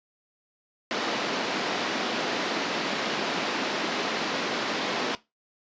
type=band-pass noise; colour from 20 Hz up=pink; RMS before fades=-29 dBFS; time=0.91-5.15 s; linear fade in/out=0 ms; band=220 to 5000 Hz; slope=24 dB/octave; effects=noise-tail reverb RT60 0.2 s tail -17 dB re dry + resampled to 16000 Hz